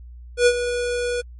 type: tone with ADSR envelope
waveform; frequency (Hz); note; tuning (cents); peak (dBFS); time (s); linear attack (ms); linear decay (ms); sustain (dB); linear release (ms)
square; 485.8; B4; -29; -11; 0.37-1.22; 95; 60; -11; 19
effects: added 60 Hz sine -37 dBFS peak until 1.39 s + MP3 48 kbps